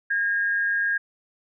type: tone pair together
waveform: sine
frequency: 1627 / 1819.4 Hz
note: G#6 / A#6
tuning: -36 / -43 cents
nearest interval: major second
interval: 193 cents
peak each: -21 / -32 dBFS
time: 0.1-0.98 s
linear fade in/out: 10 ms
effects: none